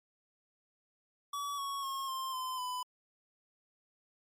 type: tone with pitch steps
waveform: square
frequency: 1140 / 1110.7 / 1082.3 / 1054.5 / 1027.4 / 1001.1 Hz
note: C#6 / C#6 / C#6 / C6 / C6 / B5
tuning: +48 / +3 / -42 / +13 / -32 / +23 cents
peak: -36 dBFS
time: 1.33-2.83 s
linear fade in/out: 5 ms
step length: 250 ms
effects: MP3 64 kbps